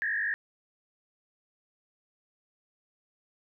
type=tone with frequency modulation; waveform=sine; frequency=1760 Hz; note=A6; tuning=in tune; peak=-27 dBFS; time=0.02-0.34 s; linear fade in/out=0 ms; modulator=51.1 Hz; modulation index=2.3; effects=none